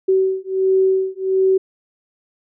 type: beating tone pair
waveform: sine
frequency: 379.5 / 380.9 Hz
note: F#4 / G4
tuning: +44 / -50 cents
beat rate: 1.4 Hz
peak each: -17 dBFS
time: 0.08-1.58 s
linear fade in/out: 10 ms
effects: none